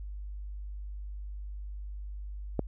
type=click; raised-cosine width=2 ms; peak=-14 dBFS; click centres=2.593 s; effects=added 50 Hz sine -37 dBFS peak until 2.67 s